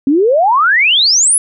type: exponential sweep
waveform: sine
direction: up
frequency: 261.6 to 10870 Hz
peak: -7 dBFS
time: 0.07-1.38 s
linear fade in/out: 2 ms
effects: none